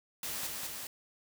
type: noise with echo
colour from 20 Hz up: white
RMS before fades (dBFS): -38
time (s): 0.23-0.47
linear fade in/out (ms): 2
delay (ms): 200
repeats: 2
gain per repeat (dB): -2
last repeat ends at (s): 0.87
effects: none